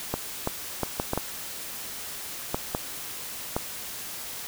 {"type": "clicks", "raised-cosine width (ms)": 1, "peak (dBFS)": -11, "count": 9, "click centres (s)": [0.14, 0.474, 0.833, 0.999, 1.134, 1.176, 2.545, 2.749, 3.565], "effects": ["white hiss -37 dBFS RMS until 4.47 s"]}